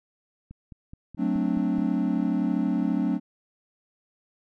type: click train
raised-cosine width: 5 ms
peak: -30 dBFS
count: 7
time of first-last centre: 0.51-1.784 s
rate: 4.71 Hz
type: chord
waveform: triangle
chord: D dominant seventh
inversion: first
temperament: equal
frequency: 185 / 220 / 261.6 / 293.7 Hz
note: F#3 / A3 / C4 / D4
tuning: 0 / 0 / 0 / 0 cents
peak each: -26 dBFS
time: 1.17-3.2 s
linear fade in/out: 50 ms
effects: none